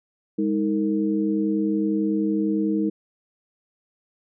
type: tone cluster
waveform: sine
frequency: 204.1 / 315 / 456.7 Hz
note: G#3 / D#4 / A#4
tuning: -30 / +21 / -36 cents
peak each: -24 / -22 / -30 dBFS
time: 0.38-2.9 s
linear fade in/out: 10 ms
effects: none

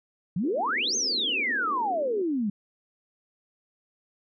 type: exponential two-way sweep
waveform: sine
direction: up then down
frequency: 158.6 to 6530 to 194.2 Hz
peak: -24 dBFS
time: 0.36-2.5 s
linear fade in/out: 5 ms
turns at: 0.96 s
type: band-pass noise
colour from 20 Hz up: pink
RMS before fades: -40 dBFS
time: 0.43-2.22 s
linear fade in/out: 5 ms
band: 220 to 510 Hz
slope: 96 dB/octave
effects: none

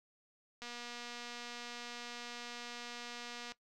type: click train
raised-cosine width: 0.2 ms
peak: -29 dBFS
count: 697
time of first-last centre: 0.62-3.52 s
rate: 240 Hz
effects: noise-tail reverb RT60 0.1 s tail -18 dB re dry

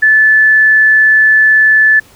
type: tone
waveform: sine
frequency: 1741 Hz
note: A6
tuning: 19 cents flat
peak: -4 dBFS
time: 0.02-2 s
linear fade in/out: 10 ms
effects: pink hiss -43 dBFS RMS until 2.15 s

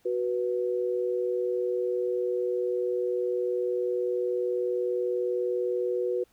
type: tone pair together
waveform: sine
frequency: 369.9 / 490 Hz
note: F#4 / B4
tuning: 0 / -14 cents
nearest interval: perfect fourth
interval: 486 cents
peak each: -28 dBFS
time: 0.05-6.24 s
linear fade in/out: 10 ms
effects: pink hiss -66 dBFS RMS until 6.32 s

